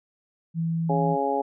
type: tone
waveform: sine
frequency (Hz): 164.81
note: E3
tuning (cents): 0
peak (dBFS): -23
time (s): 0.54-1.17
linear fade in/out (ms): 50
type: harmonic tone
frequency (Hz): 138.59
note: C#3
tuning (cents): 0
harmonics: 2 / 3 / 4 / 5 / 6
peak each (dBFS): -31 / -28 / -29 / -31 / -26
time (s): 0.89-1.42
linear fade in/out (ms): 10
effects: none